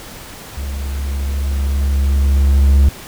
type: tone with level ramp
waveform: triangle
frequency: 69 Hz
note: C#2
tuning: 7 cents flat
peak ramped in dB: -19 to -4 dBFS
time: 0.57-2.89 s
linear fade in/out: 5 ms
effects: pink hiss -34 dBFS RMS until 3.07 s